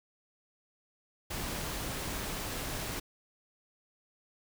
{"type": "noise", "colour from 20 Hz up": "pink", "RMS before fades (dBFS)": -37, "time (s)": [1.3, 3], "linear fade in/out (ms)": 10, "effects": []}